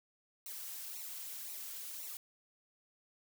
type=noise with flanger; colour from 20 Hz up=blue; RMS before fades=-45 dBFS; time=0.46-2.17 s; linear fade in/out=2 ms; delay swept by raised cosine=0.6 to 3.5 ms; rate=1.9 Hz; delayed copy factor=-0.7; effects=none